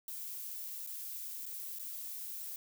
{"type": "noise with dropouts", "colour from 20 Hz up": "violet", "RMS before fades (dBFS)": -43, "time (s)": [0.08, 2.56], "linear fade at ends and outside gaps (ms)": 1, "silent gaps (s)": [[0.865, 0.872], [1.456, 1.463], [1.787, 1.795]], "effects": []}